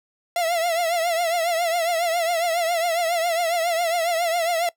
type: tone with vibrato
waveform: 45% pulse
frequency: 677 Hz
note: E5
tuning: 46 cents sharp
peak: -20 dBFS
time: 0.36-4.69 s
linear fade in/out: 2 ms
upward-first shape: triangle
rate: 7.3 Hz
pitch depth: 99 cents each way
effects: noise-tail reverb RT60 0.1 s tail -20 dB re dry